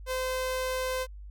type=tone; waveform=sawtooth; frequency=515 Hz; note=C5; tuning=28 cents flat; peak=-25 dBFS; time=0.06-1.07 s; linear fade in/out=50 ms; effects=added 50 Hz sine -41 dBFS peak until 1.3 s